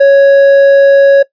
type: tone with hard clipping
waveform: sine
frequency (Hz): 554.4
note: C#5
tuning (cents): 0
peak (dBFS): -3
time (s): 0-1.23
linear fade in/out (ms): 10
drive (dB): 5
effects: noise-tail reverb RT60 0.1 s tail -20 dB re dry + resampled to 11025 Hz